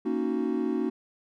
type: chord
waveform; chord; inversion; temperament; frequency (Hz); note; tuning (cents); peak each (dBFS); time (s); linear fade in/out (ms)
triangle; D# minor seventh; second; equal; 233.1 / 277.2 / 311.1 / 370; A#3 / C#4 / D#4 / F#4; 0 / 0 / 0 / 0; -29; 0.05-0.9; 10
effects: none